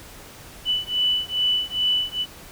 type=beating tone pair; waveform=sine; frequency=2979 / 2981.4 Hz; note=F#7 / F#7; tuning=+11 / +12 cents; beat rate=2.4 Hz; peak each=-23 dBFS; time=0.65-2.26 s; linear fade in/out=50 ms; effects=pink hiss -43 dBFS RMS until 2.51 s